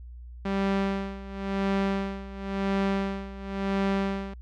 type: tone with tremolo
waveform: sawtooth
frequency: 195.8 Hz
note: G3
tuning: 2 cents flat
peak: -19 dBFS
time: 0.45-4.34 s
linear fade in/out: 5 ms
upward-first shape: sine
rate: 0.95 Hz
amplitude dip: 85%
effects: added 60 Hz sine -40 dBFS peak until 4.41 s + low-pass 3000 Hz 12 dB/octave